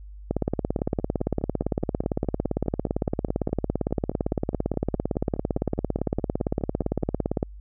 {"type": "two click trains", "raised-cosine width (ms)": 2, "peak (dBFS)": [-10, -24], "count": [127, 31], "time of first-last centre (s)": [[0.31, 7.429], [0.79, 7.027]], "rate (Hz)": [17.7, 4.81], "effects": ["added 50 Hz sine -39 dBFS peak until 7.6 s"]}